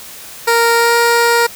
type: tone with pitch glide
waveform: 15% pulse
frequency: 465.5 to 469.8 Hz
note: A#4 to A#4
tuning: -2 to +13 cents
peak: -3 dBFS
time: 0.47-1.47 s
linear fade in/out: 10 ms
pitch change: +15 cents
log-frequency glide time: 0.75-0.95 s
effects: white hiss -33 dBFS RMS until 1.55 s